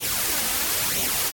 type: noise with flanger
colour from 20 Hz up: white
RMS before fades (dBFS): -24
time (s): 0-1.32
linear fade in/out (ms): 50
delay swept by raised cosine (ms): 0.3 to 4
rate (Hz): 1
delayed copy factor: +0.55
effects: AAC 64 kbps